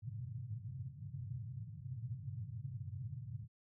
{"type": "band-pass noise", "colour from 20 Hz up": "white", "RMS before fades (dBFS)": -45, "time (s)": [0.02, 3.48], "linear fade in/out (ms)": 50, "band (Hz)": [100, 130], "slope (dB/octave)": 48, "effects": []}